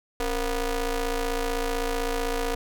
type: ring-modulated tone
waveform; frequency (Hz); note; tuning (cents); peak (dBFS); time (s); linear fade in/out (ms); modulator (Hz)
sawtooth; 246.9; B3; 0; -18; 0.2-2.55; 2; 219
effects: none